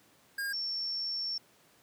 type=tone pair in turn; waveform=square / sine; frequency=1618 / 5442 Hz; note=G#6 / F8; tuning=-46 / -46 cents; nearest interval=octave + major sixth; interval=2100 cents; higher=second; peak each=-33 / -32 dBFS; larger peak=second; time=0.38-0.53 / 0.53-1.38 s; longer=second; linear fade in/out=5 ms; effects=pink hiss -63 dBFS RMS until 1.82 s + high-pass 150 Hz 12 dB/octave